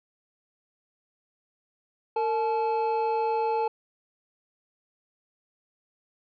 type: tone pair together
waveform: triangle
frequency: 456.9 / 862.5 Hz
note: A#4 / A5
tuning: -35 / -35 cents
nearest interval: major seventh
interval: 1100 cents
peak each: -25 / -24 dBFS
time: 2.16-3.68 s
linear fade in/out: 5 ms
effects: resampled to 11025 Hz